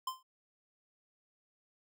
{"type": "tone with exponential decay", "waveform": "square", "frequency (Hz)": 1039, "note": "C6", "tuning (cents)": -12, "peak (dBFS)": -32, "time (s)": [0.07, 0.23], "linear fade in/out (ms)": 5, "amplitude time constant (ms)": 34, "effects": []}